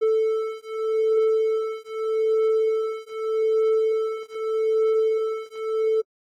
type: beating tone pair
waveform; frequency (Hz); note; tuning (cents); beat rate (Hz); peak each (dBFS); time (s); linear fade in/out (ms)
triangle; 440 / 440.82; A4 / A4; 0 / +3; 0.82; -21 / -21; 0.01-6.02; 20
effects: AAC 48 kbps

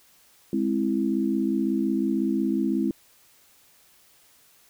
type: chord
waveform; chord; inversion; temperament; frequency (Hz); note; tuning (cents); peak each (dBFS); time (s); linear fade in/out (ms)
sine; Ab augmented; none; equal with one note detuned; 207.7 / 263.9 / 329.6; Ab3 / C4 / E4; 0 / +15 / 0; -26; 0.53-2.91; 2
effects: white hiss -58 dBFS RMS until 4.69 s

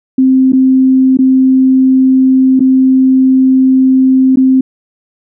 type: tone with dropouts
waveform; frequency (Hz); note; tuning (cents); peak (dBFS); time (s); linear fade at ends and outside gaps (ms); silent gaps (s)
sine; 261.6; C4; 0; -4; 0.18-4.61; 5; 0.522-0.531 / 1.172-1.188 / 2.595-2.604 / 4.359-4.371
effects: none

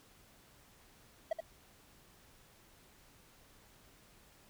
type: tone with echo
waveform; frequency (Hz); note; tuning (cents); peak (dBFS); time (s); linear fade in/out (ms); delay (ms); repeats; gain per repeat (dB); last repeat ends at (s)
triangle; 650; E5; -24; -28; 1.31-1.33; 5; 75; 1; -6; 1.405
effects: pink hiss -63 dBFS RMS until 4.49 s

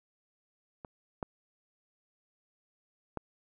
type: clicks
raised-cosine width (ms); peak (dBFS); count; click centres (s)
1; -29 / -20 / -21; 3; 0.848 / 1.228 / 3.173
effects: none

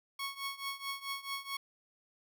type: tone with tremolo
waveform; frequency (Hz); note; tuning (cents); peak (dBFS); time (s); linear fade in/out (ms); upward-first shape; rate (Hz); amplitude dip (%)
15% pulse; 1104; C#6; -7; -28; 0.19-1.57; 5; triangle; 4.6; 90
effects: none

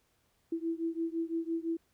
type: beating tone pair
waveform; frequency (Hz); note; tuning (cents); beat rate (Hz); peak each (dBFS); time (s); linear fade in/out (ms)
sine; 327.9 / 333.8; E4 / E4; -9 / +22; 5.9; -34 / -35; 0.52-1.77; 5
effects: pink hiss -73 dBFS RMS until 1.93 s

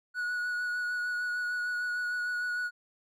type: tone with vibrato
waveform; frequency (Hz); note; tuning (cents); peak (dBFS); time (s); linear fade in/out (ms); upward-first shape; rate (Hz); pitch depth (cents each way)
triangle; 1463; F#6; -20; -28; 0.14-2.71; 50; sine; 6.6; 16
effects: none

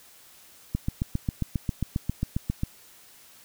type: click train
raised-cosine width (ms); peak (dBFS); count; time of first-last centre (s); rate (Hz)
5; -13; 15; 0.75-2.634; 7.43
effects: white hiss -53 dBFS RMS until 3.44 s

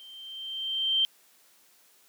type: tone with level ramp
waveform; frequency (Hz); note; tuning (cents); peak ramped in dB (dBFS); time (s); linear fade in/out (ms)
sine; 3136; G7; 0; -46 to -20; 0-1.05; 0
effects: white hiss -61 dBFS RMS until 2.08 s + high-pass 200 Hz 12 dB/octave

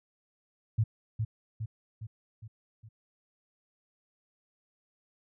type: tone with echo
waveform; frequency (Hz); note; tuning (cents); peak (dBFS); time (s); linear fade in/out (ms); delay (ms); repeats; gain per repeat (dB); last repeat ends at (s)
sine; 110; A2; 0; -22; 0.78-0.84; 10; 410; 5; -5; 2.89
effects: none

